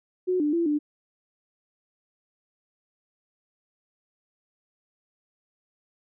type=tone with pitch steps; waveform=sine; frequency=366.3 / 296.7 / 338.3 / 296.5 Hz; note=F#4 / D4 / E4 / D4; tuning=-17 / +18 / +45 / +17 cents; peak=-21 dBFS; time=0.27-0.79 s; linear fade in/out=20 ms; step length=130 ms; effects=none